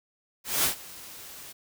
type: noise with ADSR envelope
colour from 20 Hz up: white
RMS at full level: -23 dBFS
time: 0.44-1.53 s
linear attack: 200 ms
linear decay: 110 ms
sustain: -21 dB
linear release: 16 ms
effects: none